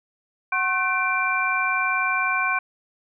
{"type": "tone cluster", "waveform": "sine", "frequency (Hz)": [746, 1078, 1518, 2359], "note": ["F#5", "C#6", "F#6", "D7"], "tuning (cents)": [14, -49, 44, 7], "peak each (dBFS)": [-30, -25, -25, -24], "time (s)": [0.52, 2.59], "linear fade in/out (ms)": 5, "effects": []}